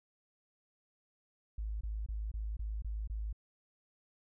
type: tone bursts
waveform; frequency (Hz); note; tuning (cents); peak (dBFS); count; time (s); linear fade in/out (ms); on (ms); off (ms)
sine; 53.2; G#1; +42; -35; 7; 1.58-3.328; 5; 230; 23
effects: none